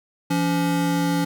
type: tone pair together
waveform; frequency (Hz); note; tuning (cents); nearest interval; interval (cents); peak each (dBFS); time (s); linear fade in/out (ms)
square; 170 / 283.4; F3 / C#4; -46 / +38; major sixth; 884; -23; 0.3-1.25; 10
effects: none